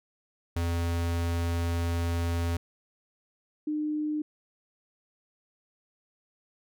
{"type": "tone pair in turn", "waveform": ["square", "sine"], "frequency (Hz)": [85, 302.9], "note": ["F2", "D#4"], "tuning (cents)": [-46, -46], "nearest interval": "octave + minor seventh", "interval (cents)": 2200, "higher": "second", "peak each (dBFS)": -27, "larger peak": "neither", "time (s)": [[0.56, 2.57], [3.67, 4.22]], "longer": "first", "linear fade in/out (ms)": 5, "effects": []}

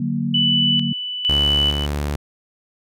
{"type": "chord", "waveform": "sine", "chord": "D augmented", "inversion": "none", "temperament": "equal", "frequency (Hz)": [146.83, 185, 233.1], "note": ["D3", "F#3", "A#3"], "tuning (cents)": [0, 0, 0], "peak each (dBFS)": [-24, -25, -22], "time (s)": [0, 0.93], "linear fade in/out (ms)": 5}
{"type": "tone with tremolo", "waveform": "sine", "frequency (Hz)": 2980, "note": "F#7", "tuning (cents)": 12, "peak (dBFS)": -15, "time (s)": [0.34, 1.86], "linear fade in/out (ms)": 5, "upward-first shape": "square", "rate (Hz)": 1.1, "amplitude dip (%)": 65}
{"type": "tone with pitch glide", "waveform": "sawtooth", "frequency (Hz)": [72.1, 72.9], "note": ["D2", "D2"], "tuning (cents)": [-31, -12], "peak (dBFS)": -17, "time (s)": [1.29, 2.16], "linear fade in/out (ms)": 5, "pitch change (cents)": 19, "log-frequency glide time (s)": [1.52, 1.91]}
{"effects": []}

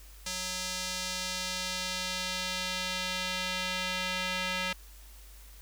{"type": "tone with band-pass filter sweep", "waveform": "square", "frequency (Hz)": 184.2, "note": "F#3", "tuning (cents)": -7, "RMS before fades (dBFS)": -34, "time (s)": [0.26, 4.73], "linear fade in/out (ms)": 5, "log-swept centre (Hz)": [5800, 2800], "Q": 1.2, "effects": ["added 50 Hz sine -49 dBFS peak until 5.61 s", "white hiss -56 dBFS RMS until 5.61 s"]}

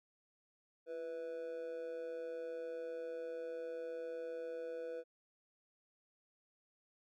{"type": "tone with amplitude modulation", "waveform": "triangle", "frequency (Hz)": 493.9, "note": "B4", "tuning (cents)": 0, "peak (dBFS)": -36, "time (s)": [0.86, 5.04], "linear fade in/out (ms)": 50, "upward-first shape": "sine", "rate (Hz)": 155, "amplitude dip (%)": 70, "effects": []}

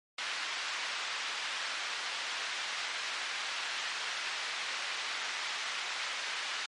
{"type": "band-pass noise", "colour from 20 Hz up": "pink", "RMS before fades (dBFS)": -37, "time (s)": [0.18, 6.66], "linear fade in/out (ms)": 5, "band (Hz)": [1400, 4500], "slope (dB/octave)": 12, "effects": ["low-pass 8000 Hz 12 dB/octave", "MP3 48 kbps"]}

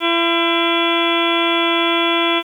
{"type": "harmonic tone with a mistuned harmonic", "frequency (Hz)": 337.4, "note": "E4", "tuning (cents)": 40, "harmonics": [1, 2, 3, 4, 5, 6, 7, 8, 9, 10], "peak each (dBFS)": [-19, -23, -22, -24, -31, -27, -23, -27, -29, -21], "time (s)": [0, 2.43], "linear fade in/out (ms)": 50, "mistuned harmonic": 5, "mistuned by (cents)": -92, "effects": ["8-bit"]}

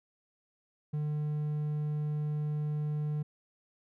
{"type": "tone", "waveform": "triangle", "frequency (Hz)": 150, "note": "D3", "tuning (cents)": 37, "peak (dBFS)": -28, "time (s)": [0.93, 3.23], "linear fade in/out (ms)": 10, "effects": []}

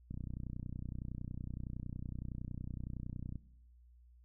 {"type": "click train", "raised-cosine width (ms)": 5, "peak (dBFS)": -30, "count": 101, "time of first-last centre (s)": [0.11, 3.357], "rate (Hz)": 30.8, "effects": ["noise-tail reverb RT60 0.8 s tail -19 dB re dry", "added 60 Hz sine -59 dBFS peak until 4.24 s"]}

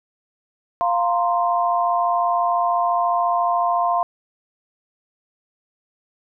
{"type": "chord", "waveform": "sine", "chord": "F suspended fourth", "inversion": "none", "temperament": "equal", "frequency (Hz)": [698.5, 932.3, 1046.5], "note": ["F5", "Bb5", "C6"], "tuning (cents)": [0, 0, 0], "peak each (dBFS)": [-19, -25, -21], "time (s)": [0.81, 4.03], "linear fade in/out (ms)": 0, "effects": []}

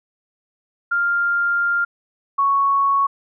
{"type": "tone pair in turn", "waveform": "sine", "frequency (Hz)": [1398, 1109.6], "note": ["F6", "C#6"], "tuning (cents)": [1, 1], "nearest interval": "major third", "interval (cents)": 400, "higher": "first", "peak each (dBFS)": [-16, -14], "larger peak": "second", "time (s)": [[0.91, 1.85], [2.38, 3.07]], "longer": "first", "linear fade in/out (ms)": 10, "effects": []}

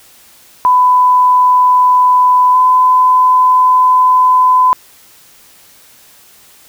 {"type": "tone pair in turn", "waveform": "sine", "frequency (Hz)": [1000, 1011], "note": ["B5", "B5"], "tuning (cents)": [21, 40], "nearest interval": "unison", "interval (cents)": 19, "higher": "second", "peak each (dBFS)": -5, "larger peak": "neither", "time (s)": [[0.65, 2.54], [2.54, 4.73]], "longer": "second", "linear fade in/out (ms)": 0, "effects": ["white hiss -43 dBFS RMS until 6.68 s"]}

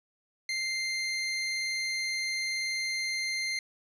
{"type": "tone", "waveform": "25% pulse", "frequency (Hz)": 2093, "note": "C7", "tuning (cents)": 0, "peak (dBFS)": -26, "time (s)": [0.49, 3.59], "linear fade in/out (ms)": 2, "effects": ["resampled to 24000 Hz"]}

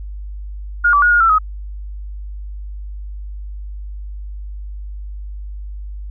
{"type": "tone with pitch steps", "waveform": "sine", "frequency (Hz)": [1426, 1155, 1443, 1427, 1339, 1264], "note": ["F6", "D6", "F#6", "F6", "E6", "D#6"], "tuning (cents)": [36, -29, -44, 37, 27, 27], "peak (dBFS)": -9, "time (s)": [0.84, 1.386], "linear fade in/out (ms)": 10, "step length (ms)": 91, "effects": ["added 50 Hz sine -26 dBFS peak until 6.1 s"]}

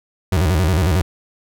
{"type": "tone with vibrato", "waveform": "35% pulse", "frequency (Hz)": 85, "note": "F2", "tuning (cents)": -46, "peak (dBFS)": -12, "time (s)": [0.32, 1.02], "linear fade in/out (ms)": 5, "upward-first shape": "square", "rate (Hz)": 11, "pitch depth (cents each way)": 170, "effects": []}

